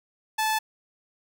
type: tone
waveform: sawtooth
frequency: 871 Hz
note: A5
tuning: 18 cents flat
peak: -19 dBFS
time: 0.38-0.59 s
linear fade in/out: 10 ms
effects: none